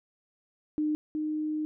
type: tone pair in turn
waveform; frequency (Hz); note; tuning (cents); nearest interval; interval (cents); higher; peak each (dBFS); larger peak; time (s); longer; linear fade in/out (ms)
sine; 303.9 / 306.9; D#4 / D#4; -41 / -24; unison; 17; second; -25 / -28; first; 0.78-0.95 / 1.15-1.65; second; 0
effects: none